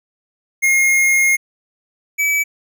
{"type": "tone pair in turn", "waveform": "square", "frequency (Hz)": [2143, 2293], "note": ["C7", "D7"], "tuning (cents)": [41, -42], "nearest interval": "minor second", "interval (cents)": 117, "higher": "second", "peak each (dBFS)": [-12, -15], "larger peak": "first", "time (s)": [[0.62, 1.37], [2.18, 2.44]], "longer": "first", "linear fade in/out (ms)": 20, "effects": []}